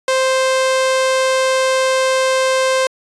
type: tone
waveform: sawtooth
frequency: 523.3 Hz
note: C5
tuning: in tune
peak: -9 dBFS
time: 0.08-2.87 s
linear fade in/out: 2 ms
effects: resampled to 22050 Hz